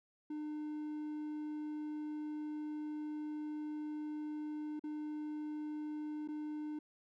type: tone with dropouts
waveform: triangle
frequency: 302.2 Hz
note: D4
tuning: 50 cents sharp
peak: -37 dBFS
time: 0.3-6.79 s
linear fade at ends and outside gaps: 5 ms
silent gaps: 4.795-4.838 / 6.277-6.285 s
effects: none